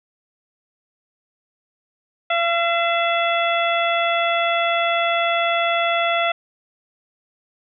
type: harmonic tone with a mistuned harmonic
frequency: 680 Hz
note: F5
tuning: 46 cents flat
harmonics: 1 / 2 / 3 / 4 / 5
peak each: -20 / -23 / -25 / -26 / -27 dBFS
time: 2.3-6.32 s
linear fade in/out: 5 ms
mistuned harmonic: 4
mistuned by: -49 cents
effects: none